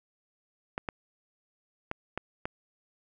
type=clicks; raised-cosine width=0.5 ms; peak=-17 dBFS; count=5; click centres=0.779 / 0.888 / 1.914 / 2.176 / 2.455 s; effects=none